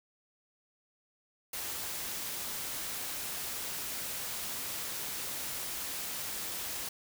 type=noise; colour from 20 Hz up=white; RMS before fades=-38 dBFS; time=1.53-6.89 s; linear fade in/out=5 ms; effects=none